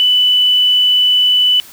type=tone; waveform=sine; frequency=2986 Hz; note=F#7; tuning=15 cents sharp; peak=-8 dBFS; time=0-1.6 s; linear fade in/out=0 ms; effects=white hiss -38 dBFS RMS until 1.72 s